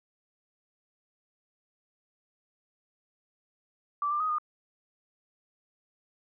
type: tone with pitch steps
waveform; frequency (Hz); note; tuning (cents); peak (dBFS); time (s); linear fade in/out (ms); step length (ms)
sine; 1164 / 1189 / 1254 / 1222; D6 / D6 / D#6 / D#6; -16 / +21 / +13 / -32; -26; 4.02-4.384; 2; 91
effects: none